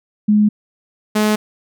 sine / sawtooth tone pair in turn, 210 / 212.8 Hz, G#3 / G#3, +19 / +42 cents, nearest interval unison, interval 23 cents, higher second, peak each -9 dBFS, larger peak neither, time 0.28-0.49 / 1.15-1.36 s, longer neither, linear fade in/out 10 ms, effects none

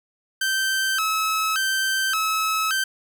sawtooth tone with vibrato, 1418 Hz, F6, 26 cents sharp, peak -17 dBFS, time 0.41-2.84 s, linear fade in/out 5 ms, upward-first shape square, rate 0.87 Hz, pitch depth 160 cents each way, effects none

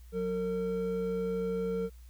triangle tone pair together, 183.2 / 456.2 Hz, F#3 / A#4, -17 / -37 cents, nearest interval octave + major third, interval 1580 cents, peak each -33 / -29 dBFS, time 0.12-1.9 s, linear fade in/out 50 ms, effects added 60 Hz sine -48 dBFS peak until 2.09 s + white hiss -65 dBFS RMS until 2.09 s

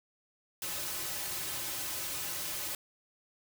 white noise with comb filter, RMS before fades -37 dBFS, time 0.62-2.75 s, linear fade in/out 2 ms, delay 4.3 ms, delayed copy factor -0.75, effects none

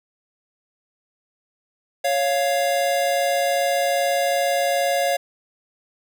square tone pair together, 556 / 698.5 Hz, C#5 / F5, +5 / 0 cents, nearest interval major third, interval 395 cents, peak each -22 dBFS, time 2.04-5.17 s, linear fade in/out 10 ms, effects none

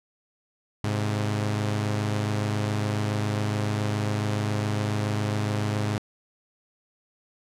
sawtooth tone pair together, 104.61 / 131.8 Hz, G#2 / C3, +13 / +13 cents, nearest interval major third, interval 400 cents, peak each -21 / -28 dBFS, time 0.84-5.98 s, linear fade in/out 0 ms, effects low-pass 9000 Hz 12 dB/octave

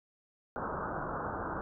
white low-pass noise, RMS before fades -37 dBFS, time 0.56-1.61 s, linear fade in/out 0 ms, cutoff 1500 Hz, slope 96 dB/octave, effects none

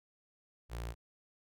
sawtooth tone with notch filter, 58.1 Hz, A#1, 5 cents flat, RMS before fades -41 dBFS, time 0.69-0.95 s, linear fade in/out 50 ms, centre 230 Hz, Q 1.2, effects none

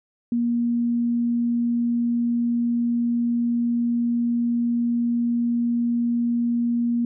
sine tone, 237 Hz, A#3, 29 cents sharp, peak -19 dBFS, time 0.32-7.05 s, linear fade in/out 2 ms, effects none

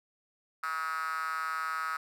5% pulse tone with high-pass filter, 160 Hz, D#3, 49 cents sharp, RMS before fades -34 dBFS, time 0.63-1.97 s, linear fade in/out 5 ms, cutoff 1300 Hz, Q 8.1, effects none

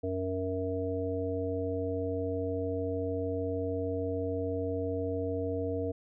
harmonic tone, 93.4 Hz, F#2, 17 cents sharp, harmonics 1 / 3 / 5 / 7, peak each -36 / -36 / -33 / -39 dBFS, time 0.03-5.92 s, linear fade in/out 10 ms, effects none

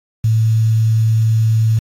sine tone with quantisation, 111.3 Hz, A2, 20 cents sharp, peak -10 dBFS, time 0.24-1.79 s, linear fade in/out 5 ms, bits 6, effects AAC 48 kbps

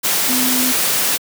sine tone in noise, 253 Hz, B3, 42 cents sharp, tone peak -19 dBFS, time 0.28-0.73 s, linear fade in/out 20 ms, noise white, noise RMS -17 dBFS, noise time 0.03-1.18 s, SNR -5 dB, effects high-pass 150 Hz 12 dB/octave

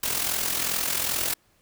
white noise with amplitude modulation, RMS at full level -24 dBFS, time 0.03-1.34 s, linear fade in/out 5 ms, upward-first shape sine, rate 42.5 Hz, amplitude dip 60%, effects pink hiss -64 dBFS RMS until 1.61 s

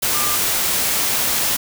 sine tone in noise, 1195 Hz, D6, 30 cents sharp, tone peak -25 dBFS, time 0.14-0.36 s, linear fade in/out 10 ms, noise white, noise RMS -19 dBFS, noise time 0.02-1.57 s, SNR -9 dB, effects none

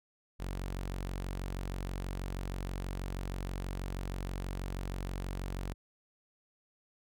sawtooth tone, 46.25 Hz, F#1, in tune, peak -32 dBFS, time 0.39-5.74 s, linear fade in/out 20 ms, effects none

